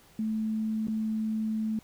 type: tone with dropouts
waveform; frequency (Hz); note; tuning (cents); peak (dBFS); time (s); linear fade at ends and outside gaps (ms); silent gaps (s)
sine; 218.6; A3; -11; -27; 0.19-1.79; 2; 0.871-0.882
effects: pink hiss -58 dBFS RMS until 1.83 s